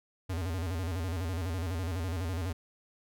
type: tone with vibrato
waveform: square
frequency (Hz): 87.8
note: F2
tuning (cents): +10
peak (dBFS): -32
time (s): 0.29-2.53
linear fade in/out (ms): 10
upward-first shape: square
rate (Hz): 12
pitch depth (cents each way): 120
effects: none